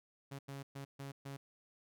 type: tone bursts at uneven times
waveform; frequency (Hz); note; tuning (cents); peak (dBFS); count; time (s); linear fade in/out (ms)
sawtooth; 138.3; C#3; -4; -40; 5; 0.31-0.39 / 0.48-0.63 / 0.75-0.85 / 0.99-1.12 / 1.25-1.37; 10
effects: none